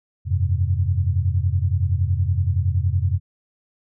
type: chord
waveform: sine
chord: F suspended second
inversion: none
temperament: equal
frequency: 87.31 / 98 / 130.81 Hz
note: F2 / G2 / C3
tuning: 0 / 0 / 0 cents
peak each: -20 / -21 / -26 dBFS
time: 0.25-3.2 s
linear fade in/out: 50 ms
effects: none